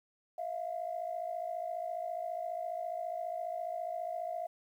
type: tone pair together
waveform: sine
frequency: 649.3 / 704 Hz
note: E5 / F5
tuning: -26 / +14 cents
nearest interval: minor second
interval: 140 cents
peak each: -38 / -37 dBFS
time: 0.38-4.47 s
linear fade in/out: 5 ms
effects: tanh soft clip ceiling -27 dBFS + 11-bit